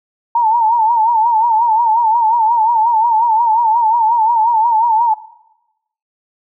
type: tone with vibrato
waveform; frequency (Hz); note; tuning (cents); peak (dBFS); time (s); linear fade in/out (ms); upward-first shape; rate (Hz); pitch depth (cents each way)
sine; 910; A#5; -42; -9; 0.35-5.14; 5; sine; 5.6; 93
effects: noise-tail reverb RT60 0.9 s tail -17 dB re dry